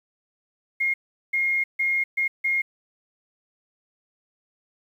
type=tone bursts at uneven times; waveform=sine; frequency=2140 Hz; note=C7; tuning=38 cents sharp; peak=-20 dBFS; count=5; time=0.8-0.94 / 1.33-1.64 / 1.79-2.04 / 2.17-2.28 / 2.44-2.62 s; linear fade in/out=10 ms; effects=9-bit